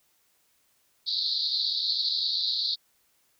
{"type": "band-pass noise", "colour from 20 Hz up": "white", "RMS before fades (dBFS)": -28, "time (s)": [1.06, 2.76], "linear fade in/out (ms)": 20, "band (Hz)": [3800, 4600], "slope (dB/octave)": 96, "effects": ["white hiss -68 dBFS RMS until 3.39 s"]}